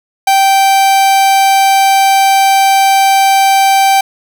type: tone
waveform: 45% pulse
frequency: 780 Hz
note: G5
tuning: 9 cents flat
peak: -6 dBFS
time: 0.27-4.01 s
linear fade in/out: 5 ms
effects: none